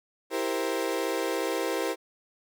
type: chord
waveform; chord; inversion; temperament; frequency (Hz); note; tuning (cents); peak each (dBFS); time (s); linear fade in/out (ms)
35% pulse; C dominant seventh; first; equal; 329.6 / 392 / 466.2 / 523.3; E4 / G4 / Bb4 / C5; 0 / 0 / 0 / 0; -31; 0.3-1.96; 50
effects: none